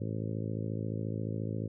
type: harmonic tone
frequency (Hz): 54.3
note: A1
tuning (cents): -22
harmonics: 2 / 3 / 4 / 5 / 6 / 7 / 8 / 9 / 10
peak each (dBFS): -35 / -39 / -41 / -43 / -45 / -46 / -47 / -48 / -49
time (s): 0-1.68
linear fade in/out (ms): 10
effects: none